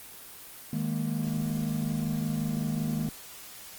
triangle chord, D# suspended fourth, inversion none, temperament equal, 155.56 / 207.7 / 233.1 Hz, D#3 / G#3 / A#3, 0 / 0 / 0 cents, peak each -29 / -31 / -30 dBFS, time 0.73-3.09 s, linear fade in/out 2 ms, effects white hiss -46 dBFS RMS until 3.78 s + Opus 24 kbps

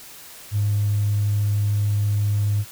triangle tone with tanh clipping, 103.3 Hz, G#2, 9 cents flat, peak -17 dBFS, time 0.51-2.65 s, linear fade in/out 50 ms, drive 1 dB, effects white hiss -42 dBFS RMS until 2.71 s

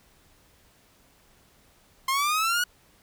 sawtooth linear sweep, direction up, 1046.5 to 1470 Hz, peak -19 dBFS, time 2.08-2.64 s, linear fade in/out 5 ms, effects pink hiss -60 dBFS RMS until 3.02 s

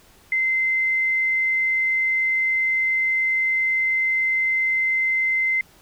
sine tone, 2071 Hz, C7, 18 cents flat, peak -18 dBFS, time 0.32-5.61 s, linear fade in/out 2 ms, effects pink hiss -53 dBFS RMS until 5.81 s

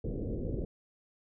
pink low-pass noise, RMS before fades -35 dBFS, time 0.04-0.65 s, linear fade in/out 2 ms, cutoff 530 Hz, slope 48 dB/octave, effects none

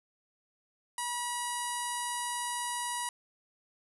sawtooth tone with low-pass filter, 966 Hz, B5, 39 cents flat, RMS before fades -35 dBFS, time 0.98-3.09 s, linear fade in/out 2 ms, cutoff 9900 Hz, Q 6.3, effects none

